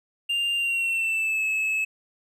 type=tone with pitch glide; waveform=triangle; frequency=2795 to 2593 Hz; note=F7 to E7; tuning=+1 to -29 cents; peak=-21 dBFS; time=0.29-1.85 s; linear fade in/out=10 ms; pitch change=-130 cents; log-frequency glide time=0.55-1.44 s; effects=none